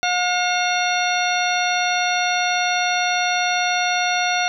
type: harmonic tone with a mistuned harmonic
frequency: 719 Hz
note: F#5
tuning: 50 cents flat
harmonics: 1 / 2 / 3 / 4 / 5 / 6 / 8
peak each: -21 / -24 / -26 / -27 / -28 / -29 / -30 dBFS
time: 0.03-4.48 s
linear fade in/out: 0 ms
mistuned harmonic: 4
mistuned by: -88 cents
effects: none